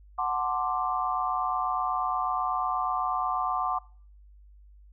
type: chord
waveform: sine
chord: D dominant seventh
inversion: first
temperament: equal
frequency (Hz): 740 / 880 / 1046.5 / 1174.7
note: F#5 / A5 / C6 / D6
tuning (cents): 0 / 0 / 0 / 0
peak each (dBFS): -30 / -35 / -31 / -30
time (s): 0.18-3.79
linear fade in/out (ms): 10
effects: noise-tail reverb RT60 0.5 s tail -24 dB re dry + added 50 Hz sine -50 dBFS peak until 4.92 s